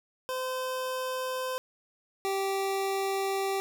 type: tone pair in turn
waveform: 25% pulse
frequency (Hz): 514 / 389.7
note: C5 / G4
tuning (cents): -31 / -10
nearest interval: perfect fourth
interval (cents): 479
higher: first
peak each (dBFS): -27 / -24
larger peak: second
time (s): 0.29-1.58 / 2.25-3.6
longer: second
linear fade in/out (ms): 0
effects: none